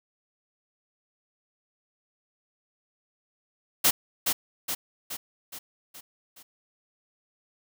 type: noise with echo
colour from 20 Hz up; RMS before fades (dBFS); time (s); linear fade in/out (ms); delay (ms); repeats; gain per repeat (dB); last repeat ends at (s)
white; -20; 3.84-3.91; 10; 420; 6; -5; 6.43
effects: none